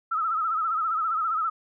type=tone with vibrato; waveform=sine; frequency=1300 Hz; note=E6; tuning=24 cents flat; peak=-23 dBFS; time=0.11-1.5 s; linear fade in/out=10 ms; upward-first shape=sine; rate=15 Hz; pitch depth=78 cents each way; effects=none